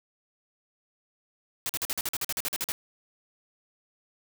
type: noise bursts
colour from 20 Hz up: white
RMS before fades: -30 dBFS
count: 14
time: 1.66-2.72 s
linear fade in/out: 0 ms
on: 33 ms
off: 46 ms
effects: none